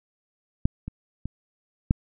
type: clicks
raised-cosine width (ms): 5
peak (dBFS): -7 / -20 / -18 / -6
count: 4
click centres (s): 0.655 / 0.88 / 1.256 / 1.909
effects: none